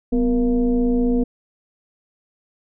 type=tone with frequency modulation; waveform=sine; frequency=248.7 Hz; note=B3; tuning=12 cents sharp; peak=-15 dBFS; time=0.12-1.24 s; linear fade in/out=10 ms; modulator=221 Hz; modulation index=0.86; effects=none